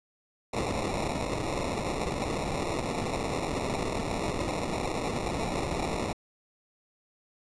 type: noise with sample-and-hold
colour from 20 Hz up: white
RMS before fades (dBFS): -31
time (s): 0.53-6.13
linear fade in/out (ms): 5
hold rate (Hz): 1575
effects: resampled to 22050 Hz